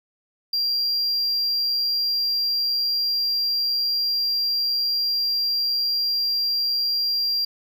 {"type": "tone", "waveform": "triangle", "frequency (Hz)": 4757, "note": "D8", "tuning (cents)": 21, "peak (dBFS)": -19, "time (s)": [0.53, 7.45], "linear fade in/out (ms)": 5, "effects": ["10-bit"]}